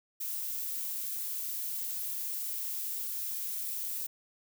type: noise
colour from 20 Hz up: violet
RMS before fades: -36 dBFS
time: 0.2-4.07 s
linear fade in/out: 10 ms
effects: none